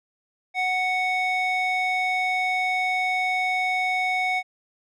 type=tone with band-pass filter; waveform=square; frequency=740 Hz; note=F#5; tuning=in tune; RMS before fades=-24 dBFS; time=0.54-4.43 s; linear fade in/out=50 ms; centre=1700 Hz; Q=9.9; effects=none